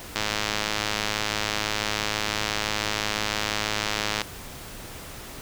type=click train; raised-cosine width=0.2 ms; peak=-7 dBFS; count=431; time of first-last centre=0.16-4.217 s; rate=106 Hz; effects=pink hiss -40 dBFS RMS until 5.41 s